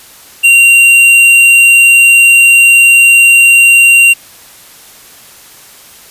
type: tone with hard clipping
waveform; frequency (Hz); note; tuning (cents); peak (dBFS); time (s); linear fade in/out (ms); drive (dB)
triangle; 2761; F7; -20; -3; 0.43-4.14; 20; 14
effects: white hiss -36 dBFS RMS until 6.1 s + resampled to 32000 Hz